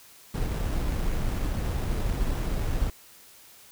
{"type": "noise with sample-and-hold", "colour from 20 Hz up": "brown", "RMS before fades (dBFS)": -27, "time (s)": [0.34, 2.9], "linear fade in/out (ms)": 2, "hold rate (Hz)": 4410, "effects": ["white hiss -52 dBFS RMS until 3.71 s"]}